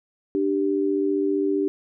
sine tone pair together, 295.8 / 391 Hz, D4 / G4, +13 / -4 cents, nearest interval perfect fourth, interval 483 cents, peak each -23 / -22 dBFS, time 0.35-1.68 s, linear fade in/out 0 ms, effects none

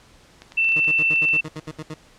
clicks, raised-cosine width 0.2 ms, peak -23 dBFS, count 12, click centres 0.42 / 0.521 / 0.645 / 0.691 / 0.721 / 0.844 / 0.986 / 1.159 / 1.241 / 1.287 / 1.458 / 1.57 s
sine tone, 2676 Hz, E7, 25 cents sharp, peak -16 dBFS, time 0.57-1.41 s, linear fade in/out 10 ms
20% pulse tone bursts, 155.5 Hz, D#3, 1 cent flat, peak -25 dBFS, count 11, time 0.76-1.94 s, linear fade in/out 2 ms, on 40 ms, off 74 ms
effects pink hiss -52 dBFS RMS until 2.18 s + low-pass 8000 Hz 12 dB/octave

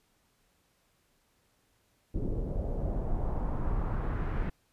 brown noise with low-pass filter sweep, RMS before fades -31 dBFS, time 2.14-4.5 s, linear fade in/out 10 ms, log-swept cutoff 390 to 1900 Hz, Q 1.6, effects pink hiss -71 dBFS RMS until 4.72 s + resampled to 32000 Hz

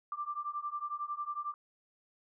sine beating tone pair, 1174.7 / 1185.7 Hz, D6 / D6, 0 / +16 cents, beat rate 11 Hz, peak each -39 / -38 dBFS, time 0.12-1.54 s, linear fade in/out 2 ms, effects none

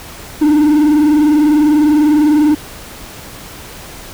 triangle tone with vibrato, 299.9 Hz, D4, 36 cents sharp, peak -5 dBFS, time 0.41-2.55 s, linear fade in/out 10 ms, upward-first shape triangle, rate 20 Hz, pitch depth 92 cents each way, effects pink hiss -32 dBFS RMS until 4.13 s

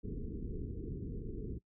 pink low-pass noise, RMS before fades -41 dBFS, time 0.03-1.59 s, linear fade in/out 20 ms, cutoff 450 Hz, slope 96 dB/octave, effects noise-tail reverb RT60 0.1 s tail -21 dB re dry

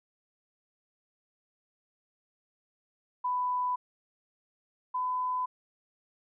sine tone pair in turn, 995 / 1006 Hz, B5 / B5, +13 / +32 cents, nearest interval unison, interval 19 cents, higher second, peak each -27 / -28 dBFS, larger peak first, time 3.24-3.76 / 4.94-5.46 s, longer neither, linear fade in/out 10 ms, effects none

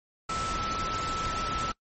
sine tone in noise, 1318.5 Hz, E6, in tune, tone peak -30 dBFS, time 0.29-1.72 s, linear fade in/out 5 ms, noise pink, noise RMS -34 dBFS, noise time 0.29-1.72 s, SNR +1 dB, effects noise-tail reverb RT60 0.1 s tail -23 dB re dry + MP3 32 kbps

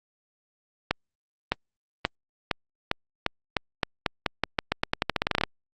accelerating click train, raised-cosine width 0.3 ms, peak -6 dBFS, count 25, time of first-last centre 0.91-5.436 s, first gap 610 ms, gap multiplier 0.87, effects Opus 48 kbps

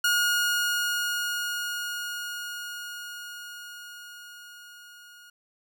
sawtooth tone with level ramp, 1435 Hz, F6, 47 cents sharp, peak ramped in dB -17 to -45 dBFS, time 0.04-5.3 s, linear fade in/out 5 ms, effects none

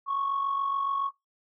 sine tone with amplitude modulation, 1105 Hz, C#6, 6 cents flat, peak -22 dBFS, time 0.06-1.11 s, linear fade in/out 50 ms, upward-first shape sine, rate 47.1 Hz, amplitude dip 60%, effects noise-tail reverb RT60 0.2 s tail -24 dB re dry + tanh soft clip ceiling -21 dBFS

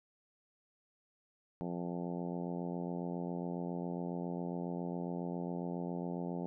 harmonic tone, 87.3 Hz, F2, in tune, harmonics 2 / 3 / 4 / 5 / 6 / 7 / 8 / 9 / 10, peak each -39 / -43 / -45 / -47 / -49 / -50 / -51 / -52 / -53 dBFS, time 1.61-6.46 s, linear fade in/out 0 ms, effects none

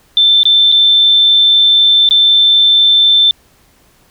sine tone with dropouts, 3548 Hz, A7, 14 cents sharp, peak -5 dBFS, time 0.17-3.31 s, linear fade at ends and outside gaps 1 ms, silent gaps 0.432-0.454 / 0.718-0.723 / 2.09-2.109 s, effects pink hiss -50 dBFS RMS until 4.1 s

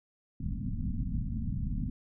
pink low-pass noise, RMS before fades -33 dBFS, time 0.4-1.9 s, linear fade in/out 5 ms, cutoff 260 Hz, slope 96 dB/octave, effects none

